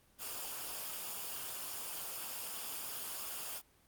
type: noise with comb filter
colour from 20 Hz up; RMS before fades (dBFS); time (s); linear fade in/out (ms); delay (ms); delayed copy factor
white; -42; 0.18-3.62; 50; 0.5; -0.5
effects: pink hiss -68 dBFS RMS until 3.87 s + Opus 24 kbps